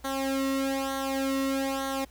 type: tone with flanger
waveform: sawtooth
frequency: 270.1 Hz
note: C#4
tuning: 45 cents flat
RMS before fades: -29 dBFS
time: 0.04-2.05 s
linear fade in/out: 10 ms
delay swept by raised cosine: 0.39 to 1.29 ms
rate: 1.1 Hz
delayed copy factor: -0.8
effects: added 60 Hz sine -51 dBFS peak until 2.1 s + pink hiss -59 dBFS RMS until 2.1 s